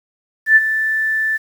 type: tone with ADSR envelope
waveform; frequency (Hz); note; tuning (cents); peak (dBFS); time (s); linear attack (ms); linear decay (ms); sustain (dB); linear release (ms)
sine; 1761; A6; +1; -4; 0.46-1.38; 100; 34; -11; 21
effects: 7-bit